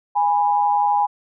sine tone pair together, 823.7 / 987.8 Hz, G#5 / B5, -14 / 0 cents, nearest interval minor third, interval 314 cents, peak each -16 / -21 dBFS, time 0.15-1.07 s, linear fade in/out 20 ms, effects none

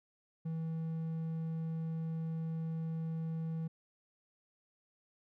triangle tone, 162.1 Hz, E3, 29 cents flat, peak -33 dBFS, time 0.45-3.68 s, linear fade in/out 10 ms, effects none

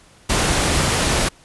pink noise, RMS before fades -18 dBFS, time 0.29-1.29 s, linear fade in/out 10 ms, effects pink hiss -50 dBFS RMS until 1.44 s + resampled to 24000 Hz

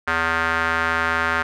square tone with band-pass filter, 82.4 Hz, E2, in tune, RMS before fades -21 dBFS, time 0.07-1.43 s, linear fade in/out 10 ms, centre 1500 Hz, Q 3, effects none

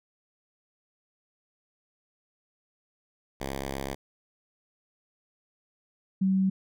5% pulse / sine tone pair in turn, 68 / 190.73 Hz, C#2 / G3, -33 / -47 cents, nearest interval octave + tritone, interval 1786 cents, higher second, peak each -21 dBFS, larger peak neither, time 3.4-3.95 / 6.21-6.5 s, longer first, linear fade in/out 10 ms, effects none

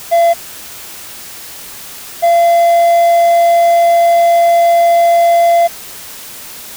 triangle tone pair in turn, 680 / 683.7 Hz, F5 / F5, -46 / -37 cents, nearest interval unison, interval 9 cents, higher second, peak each -4 dBFS, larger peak neither, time 0.11-0.34 / 2.22-5.68 s, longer second, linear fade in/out 20 ms, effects white hiss -30 dBFS RMS until 6.76 s

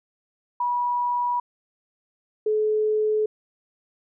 sine tone pair in turn, 972 / 429 Hz, B5 / A4, -28 / -44 cents, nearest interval octave + major second, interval 1416 cents, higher first, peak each -21 / -19 dBFS, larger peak second, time 0.6-1.4 / 2.46-3.26 s, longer neither, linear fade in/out 5 ms, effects none

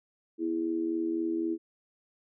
sine tone with amplitude modulation, 329.6 Hz, E4, in tune, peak -24 dBFS, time 0.38-1.58 s, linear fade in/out 50 ms, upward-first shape sine, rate 83.9 Hz, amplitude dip 75%, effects none

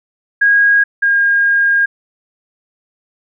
sine tone pair in turn, 1639 / 1620.2 Hz, G#6 / G#6, -23 / -43 cents, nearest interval unison, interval 20 cents, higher first, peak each -7 / -9 dBFS, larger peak first, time 0.41-0.84 / 1.02-1.86 s, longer second, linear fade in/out 10 ms, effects none

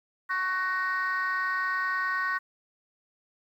sine chord, F# major, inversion second, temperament equal with one note detuned, 1108.7 / 1501.5 / 1864.7 Hz, C#6 / F#6 / A#6, 0 / +25 / 0 cents, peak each -29 dBFS, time 0.29-2.39 s, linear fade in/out 20 ms, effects tanh soft clip ceiling -21 dBFS + 10-bit

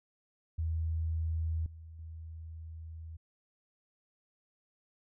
sine tone with level steps, 80.9 Hz, E2, 32 cents flat, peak -30 / -46 / -42 dBFS, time 0.58-3.17 s, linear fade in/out 10 ms, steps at 1.66 / 1.99 s, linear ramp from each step 2 ms, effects none

